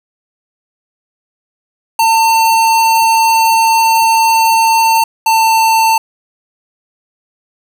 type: tone pair in turn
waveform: square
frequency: 901 / 895.3 Hz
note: A5 / A5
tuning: +41 / +30 cents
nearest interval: unison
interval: 11 cents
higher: first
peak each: -8 dBFS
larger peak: neither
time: 1.99-5.04 / 5.26-5.98 s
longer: first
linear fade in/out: 5 ms
effects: none